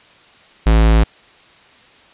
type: tone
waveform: square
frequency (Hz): 55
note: A1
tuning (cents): 0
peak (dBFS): -9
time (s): 0.66-1.04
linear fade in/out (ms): 10
effects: white hiss -47 dBFS RMS until 2.13 s + resampled to 8000 Hz